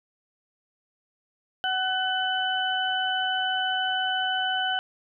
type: harmonic tone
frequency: 751 Hz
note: F#5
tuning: 26 cents sharp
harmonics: 1 / 2 / 4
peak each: -28 / -28 / -28 dBFS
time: 1.64-4.79 s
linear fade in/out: 0 ms
effects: none